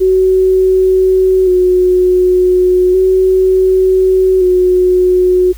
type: tone with vibrato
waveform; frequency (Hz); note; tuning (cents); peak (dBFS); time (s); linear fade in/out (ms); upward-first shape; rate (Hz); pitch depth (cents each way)
sine; 370; F#4; 0; -6; 0-5.53; 20; square; 0.34; 24
effects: added 54 Hz sine -27 dBFS peak until 5.57 s + white hiss -42 dBFS RMS until 5.57 s